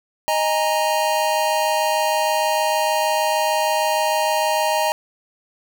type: chord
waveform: square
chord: D# suspended fourth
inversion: none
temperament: equal with one note detuned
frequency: 622.3 / 825.8 / 932.3 Hz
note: D#5 / G#5 / A#5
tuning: 0 / -10 / 0 cents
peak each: -22 / -24 / -22 dBFS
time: 0.28-4.92 s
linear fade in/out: 0 ms
effects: none